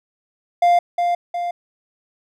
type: tone with echo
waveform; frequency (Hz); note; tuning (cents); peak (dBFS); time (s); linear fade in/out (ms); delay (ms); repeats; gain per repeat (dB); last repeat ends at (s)
triangle; 699; F5; +1; -9; 0.62-0.79; 5; 360; 2; -5; 1.51
effects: none